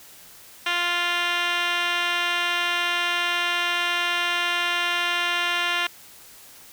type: tone with band-pass filter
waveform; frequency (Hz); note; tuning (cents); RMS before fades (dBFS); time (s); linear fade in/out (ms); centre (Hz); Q
15% pulse; 349.2; F4; 0; -24; 0.66-5.87; 5; 2400; 7.6
effects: white hiss -47 dBFS RMS until 6.72 s